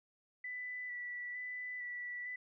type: tone with vibrato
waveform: sine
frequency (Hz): 1975.5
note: B6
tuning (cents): 0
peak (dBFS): -40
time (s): 0.44-2.36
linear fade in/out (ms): 5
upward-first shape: square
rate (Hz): 1.1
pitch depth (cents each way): 15
effects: none